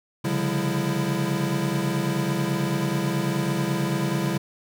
square tone cluster, 136.4 / 145.6 / 177.3 / 202.3 / 333.3 Hz, C#3 / D3 / F3 / G#3 / E4, -28 / -15 / +26 / -45 / +19 cents, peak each -30 dBFS, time 0.24-4.38 s, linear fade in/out 10 ms, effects none

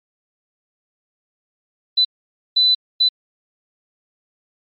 sine tone bursts at uneven times, 4000 Hz, B7, 21 cents sharp, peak -11 dBFS, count 3, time 1.97-2.05 / 2.56-2.75 / 3-3.09 s, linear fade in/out 10 ms, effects MP3 32 kbps

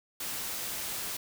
white noise, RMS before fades -36 dBFS, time 0.2-1.17 s, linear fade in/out 5 ms, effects none

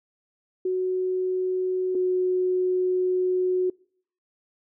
sine tone pair in turn, 370 / 367 Hz, F#4 / F#4, 0 / -14 cents, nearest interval unison, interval 14 cents, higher first, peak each -22 / -20 dBFS, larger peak second, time 0.65-1.95 / 1.95-3.7 s, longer second, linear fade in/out 5 ms, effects noise-tail reverb RT60 0.6 s tail -26 dB re dry

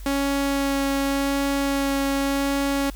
sawtooth tone with vibrato, 277.2 Hz, C#4, in tune, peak -17 dBFS, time 0.06-2.9 s, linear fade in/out 2 ms, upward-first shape sine, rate 0.88 Hz, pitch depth 9 cents each way, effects added 47 Hz sine -34 dBFS peak until 2.95 s + white hiss -49 dBFS RMS until 2.95 s

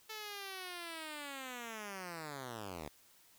5% pulse linear sweep, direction down, 440 to 69.3 Hz, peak -32 dBFS, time 0.09-2.89 s, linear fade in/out 10 ms, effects white hiss -65 dBFS RMS until 3.38 s

